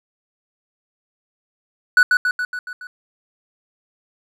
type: tone with echo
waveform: triangle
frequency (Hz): 1480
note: F#6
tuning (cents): 0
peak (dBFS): -6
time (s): 1.97-2.03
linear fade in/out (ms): 2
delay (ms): 140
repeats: 6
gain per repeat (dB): -4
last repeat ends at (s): 2.87
effects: none